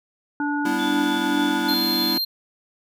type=harmonic tone; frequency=291.3 Hz; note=D4; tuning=14 cents flat; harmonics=1 / 3 / 5; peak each=-23 / -28 / -28 dBFS; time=0.4-1.74 s; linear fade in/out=2 ms
type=chord; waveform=square; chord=E minor seventh; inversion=first; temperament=equal; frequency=196 / 246.9 / 293.7 / 329.6 Hz; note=G3 / B3 / D4 / E4; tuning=0 / 0 / 0 / 0 cents; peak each=-32 / -29 / -31 / -27 dBFS; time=0.65-2.18 s; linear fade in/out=5 ms
type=tone with tremolo; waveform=sine; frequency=3470 Hz; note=A7; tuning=25 cents flat; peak=-29 dBFS; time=0.78-2.15 s; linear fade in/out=20 ms; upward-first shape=triangle; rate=3.4 Hz; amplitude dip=50%
type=tone; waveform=square; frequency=4186 Hz; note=C8; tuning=in tune; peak=-22 dBFS; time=1.68-2.25 s; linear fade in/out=10 ms
effects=none